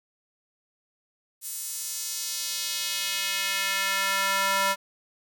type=tone with high-pass filter sweep; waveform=square; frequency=195.3 Hz; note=G3; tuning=6 cents flat; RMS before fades=-28 dBFS; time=1.41-4.76 s; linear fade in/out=50 ms; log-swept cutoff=9400 to 950 Hz; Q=1.2; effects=none